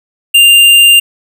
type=tone with hard clipping; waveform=sine; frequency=2794 Hz; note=F7; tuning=in tune; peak=-3 dBFS; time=0.34-1 s; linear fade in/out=10 ms; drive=13 dB; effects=none